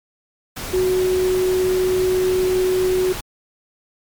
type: tone in noise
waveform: sine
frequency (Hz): 370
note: F#4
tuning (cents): 0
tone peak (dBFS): -15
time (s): 0.73-3.13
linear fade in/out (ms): 10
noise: pink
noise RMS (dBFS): -29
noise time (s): 0.56-3.21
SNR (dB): +11
effects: MP3 96 kbps